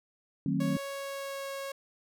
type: chord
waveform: sine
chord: D# diminished seventh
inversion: none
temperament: just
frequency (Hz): 155.56 / 186.68 / 224 / 268.8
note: D#3 / F#3 / A3 / C4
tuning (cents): 0 / +16 / +31 / +47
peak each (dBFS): -32 / -32 / -34 / -31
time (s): 0.46-0.77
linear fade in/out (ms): 2
type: tone with pitch glide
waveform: sawtooth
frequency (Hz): 554.4 to 549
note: C#5 to C#5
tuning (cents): 0 to -17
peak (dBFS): -32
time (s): 0.6-1.72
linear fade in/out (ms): 5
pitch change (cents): -17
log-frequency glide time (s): 0.89-1.53
effects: none